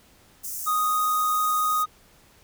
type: high-pass noise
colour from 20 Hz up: white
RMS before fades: -33 dBFS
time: 0.43-1.84 s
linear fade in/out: 20 ms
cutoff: 5700 Hz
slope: 48 dB/octave
type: tone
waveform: triangle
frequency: 1244.5 Hz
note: D#6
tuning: in tune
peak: -19 dBFS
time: 0.66-1.86 s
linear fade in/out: 20 ms
effects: pink hiss -56 dBFS RMS until 2.43 s